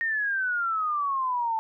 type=exponential sweep; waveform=sine; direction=down; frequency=1858 to 880 Hz; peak=-24 dBFS; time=0.01-1.59 s; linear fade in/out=0 ms; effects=none